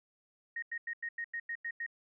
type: tone bursts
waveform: sine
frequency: 1864.7 Hz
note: A#6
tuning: in tune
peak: -35 dBFS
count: 9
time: 0.56-1.864 s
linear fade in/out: 5 ms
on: 64 ms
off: 91 ms
effects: none